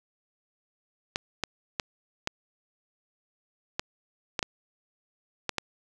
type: clicks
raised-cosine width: 0.2 ms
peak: -10 dBFS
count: 9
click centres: 1.159 / 1.437 / 1.798 / 2.274 / 3.795 / 4.392 / 4.428 / 5.493 / 5.583 s
effects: none